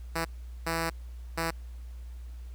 5% pulse tone bursts at uneven times, 164.81 Hz, E3, in tune, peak -17 dBFS, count 3, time 0.15-0.25 / 0.66-0.9 / 1.37-1.51 s, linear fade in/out 10 ms, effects added 60 Hz sine -39 dBFS peak until 2.54 s + pink hiss -62 dBFS RMS until 2.54 s

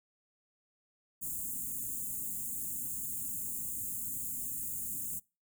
white band-stop noise, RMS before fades -38 dBFS, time 1.21-5.2 s, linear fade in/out 20 ms, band 300 to 6800 Hz, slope 96 dB/octave, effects noise-tail reverb RT60 0.3 s tail -25 dB re dry

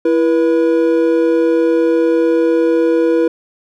triangle tone pair together, 332.7 / 483.8 Hz, E4 / B4, +16 / -36 cents, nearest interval tritone, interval 648 cents, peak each -11 dBFS, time 0.05-3.28 s, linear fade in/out 5 ms, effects none

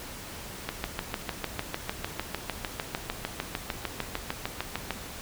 click train, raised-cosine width 0.3 ms, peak -13 dBFS, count 29, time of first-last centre 0.69-4.907 s, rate 6.64 Hz, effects pink hiss -41 dBFS RMS until 5.21 s

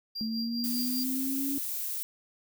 triangle tone with tremolo, 4759 Hz, D8, 22 cents sharp, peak -31 dBFS, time 0.15-1.04 s, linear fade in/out 10 ms, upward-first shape triangle, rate 5 Hz, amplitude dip 75%
sine linear sweep, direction up, 220 to 280 Hz, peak -30 dBFS, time 0.21-1.58 s, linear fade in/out 0 ms
violet noise, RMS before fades -34 dBFS, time 0.64-2.03 s, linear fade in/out 0 ms
effects none

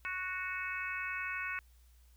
harmonic tone, 369.3 Hz, F#4, 3 cents flat, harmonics 3 / 4 / 5 / 6 / 7, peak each -44 / -40 / -44 / -42 / -42 dBFS, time 0.05-1.59 s, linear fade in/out 0 ms, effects added 60 Hz sine -59 dBFS peak until 2.16 s + white hiss -71 dBFS RMS until 2.16 s

